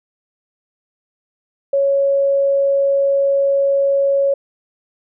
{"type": "tone", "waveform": "sine", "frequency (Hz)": 554.4, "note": "C#5", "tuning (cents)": 0, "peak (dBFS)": -12, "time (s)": [1.73, 4.34], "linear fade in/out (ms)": 5, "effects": []}